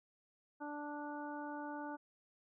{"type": "harmonic tone", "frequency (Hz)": 293.7, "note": "D4", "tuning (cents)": 0, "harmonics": [1, 2, 3, 4, 5], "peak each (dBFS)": [-45, -50, -46, -55, -51], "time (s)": [0.6, 1.97], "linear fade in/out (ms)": 20, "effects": []}